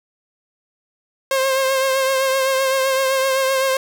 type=tone with vibrato; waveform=sawtooth; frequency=532 Hz; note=C5; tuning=29 cents sharp; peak=-12 dBFS; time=1.31-3.77 s; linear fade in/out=2 ms; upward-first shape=triangle; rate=7.8 Hz; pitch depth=37 cents each way; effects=none